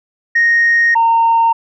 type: tone pair in turn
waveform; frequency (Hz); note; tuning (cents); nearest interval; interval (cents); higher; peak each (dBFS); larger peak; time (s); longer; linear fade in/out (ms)
sine; 1863 / 917.1; A#6 / A#5; -2 / -29; octave; 1227; first; -7; neither; 0.35-0.95 / 0.95-1.53; first; 10
effects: tanh soft clip ceiling -5 dBFS